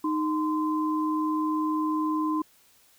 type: tone pair together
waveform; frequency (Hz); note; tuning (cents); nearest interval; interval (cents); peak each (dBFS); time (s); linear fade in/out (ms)
sine; 309.8 / 1032; D#4 / C6; -7 / -24; octave + major sixth; 2083; -25 / -29; 0.04-2.42; 5
effects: white hiss -60 dBFS RMS until 2.98 s